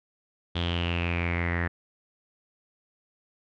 sawtooth tone with low-pass filter sweep, 86 Hz, F2, 26 cents flat, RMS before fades -28 dBFS, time 0.55-1.68 s, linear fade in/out 10 ms, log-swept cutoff 3400 to 1800 Hz, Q 7.9, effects none

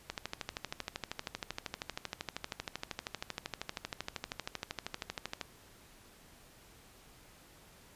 click train, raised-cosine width 0.2 ms, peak -19 dBFS, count 69, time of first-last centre 0.1-5.412 s, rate 12.8 Hz, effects pink hiss -59 dBFS RMS until 7.95 s + resampled to 32000 Hz

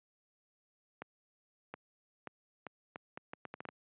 accelerating click train, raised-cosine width 0.5 ms, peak -27 dBFS, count 12, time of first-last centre 1.02-3.688 s, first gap 720 ms, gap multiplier 0.74, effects high-pass 150 Hz 12 dB/octave + resampled to 8000 Hz

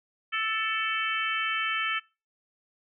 harmonic tone with a mistuned harmonic, 440 Hz, A4, in tune, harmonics 3 / 4 / 5 / 6 / 7, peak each -31 / -32 / -33 / -34 / -34 dBFS, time 0.32-2 s, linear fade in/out 20 ms, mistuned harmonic 5, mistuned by +35 cents, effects noise-tail reverb RT60 0.3 s tail -23 dB re dry

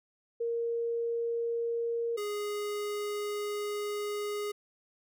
sine / square tone pair in turn, 466.2 / 414.3 Hz, A#4 / G#4, 0 / -4 cents, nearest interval major second, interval 204 cents, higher first, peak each -29 / -33 dBFS, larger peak first, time 0.4-2.17 / 2.17-4.52 s, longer second, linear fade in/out 10 ms, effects none

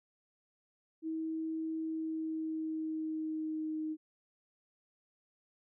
sine tone with pitch glide, 320.3 to 311.9 Hz, E4 to D#4, -50 to +4 cents, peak -34 dBFS, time 1.02-3.97 s, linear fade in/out 50 ms, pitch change -46 cents, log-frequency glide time 1.79-3.8 s, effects none

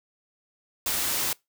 white noise, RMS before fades -27 dBFS, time 0.86-1.33 s, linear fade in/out 2 ms, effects noise-tail reverb RT60 0.2 s tail -24 dB re dry

